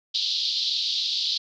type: band-pass noise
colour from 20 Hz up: pink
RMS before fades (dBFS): -26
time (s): 0.14-1.38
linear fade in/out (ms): 10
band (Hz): 3500 to 4700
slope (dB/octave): 48
effects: none